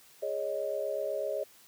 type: chord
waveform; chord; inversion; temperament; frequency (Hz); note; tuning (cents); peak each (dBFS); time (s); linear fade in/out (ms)
sine; Ab suspended fourth; none; equal; 415.3 / 554.4 / 622.3; Ab4 / Db5 / Eb5; 0 / 0 / 0; -37 / -34 / -34; 0.22-1.44; 10
effects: white hiss -58 dBFS RMS until 1.67 s + high-pass 80 Hz 12 dB/octave